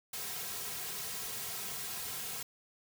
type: noise with comb filter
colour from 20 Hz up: white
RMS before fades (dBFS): -40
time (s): 0.13-2.43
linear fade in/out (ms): 5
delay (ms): 3.4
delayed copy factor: -0.85
effects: none